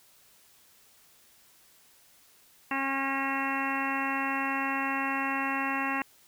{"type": "harmonic tone with a mistuned harmonic", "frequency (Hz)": 271.5, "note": "C#4", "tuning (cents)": -36, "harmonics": [1, 2, 3, 4, 5, 6, 7, 8, 9, 10], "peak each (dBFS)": [-34, -44, -35, -34, -41, -38, -35, -40, -45, -36], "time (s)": [2.71, 6.02], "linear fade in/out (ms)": 2, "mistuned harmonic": 5, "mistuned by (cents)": 24, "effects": ["white hiss -60 dBFS RMS until 6.27 s"]}